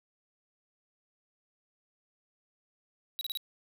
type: tone bursts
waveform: square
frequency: 3875 Hz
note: B7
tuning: 34 cents flat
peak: -33 dBFS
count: 4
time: 3.19-3.373 s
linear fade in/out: 0 ms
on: 21 ms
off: 33 ms
effects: none